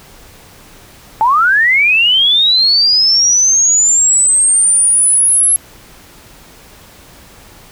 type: linear sweep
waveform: sine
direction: up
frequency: 851 to 11130 Hz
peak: -7 dBFS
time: 1.21-5.56 s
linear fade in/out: 0 ms
effects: pink hiss -40 dBFS RMS until 7.71 s